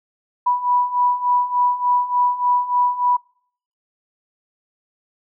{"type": "beating tone pair", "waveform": "sine", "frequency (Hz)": [981, 984.4], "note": ["B5", "B5"], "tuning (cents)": [-12, -6], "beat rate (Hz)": 3.4, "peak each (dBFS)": [-21, -17], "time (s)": [0.46, 3.17], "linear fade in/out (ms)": 10, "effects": ["noise-tail reverb RT60 0.6 s tail -26 dB re dry"]}